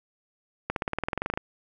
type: accelerating click train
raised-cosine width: 0.5 ms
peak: -12 dBFS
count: 15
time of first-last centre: 0.7-1.375 s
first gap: 62 ms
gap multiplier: 0.96
effects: none